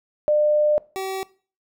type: tone pair in turn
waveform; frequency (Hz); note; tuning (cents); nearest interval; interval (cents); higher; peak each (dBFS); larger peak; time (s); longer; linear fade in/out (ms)
sine / 25% pulse; 600 / 382.6; D5 / G4; +37 / -42; minor sixth; 779; first; -15 / -22; first; 0.28-0.78 / 0.96-1.23; first; 0
effects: noise-tail reverb RT60 0.4 s tail -21 dB re dry